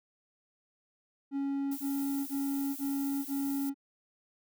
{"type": "tone bursts", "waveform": "triangle", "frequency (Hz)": 277.2, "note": "C#4", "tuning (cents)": 0, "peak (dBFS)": -28, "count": 5, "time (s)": [1.31, 3.744], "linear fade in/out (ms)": 50, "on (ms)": 470, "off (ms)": 21}
{"type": "noise", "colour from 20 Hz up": "violet", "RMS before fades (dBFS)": -43, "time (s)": [1.71, 3.7], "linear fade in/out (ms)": 10}
{"effects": []}